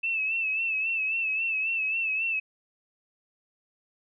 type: tone with vibrato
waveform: sine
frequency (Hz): 2631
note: E7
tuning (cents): -4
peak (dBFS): -25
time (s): 0.03-2.4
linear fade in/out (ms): 10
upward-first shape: sine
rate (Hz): 3.7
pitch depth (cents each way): 56
effects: none